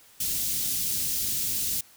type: band-stop noise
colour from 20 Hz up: white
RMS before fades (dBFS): -28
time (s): 0.2-1.81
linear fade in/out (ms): 5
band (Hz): 230 to 4200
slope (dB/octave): 12
effects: white hiss -55 dBFS RMS until 1.96 s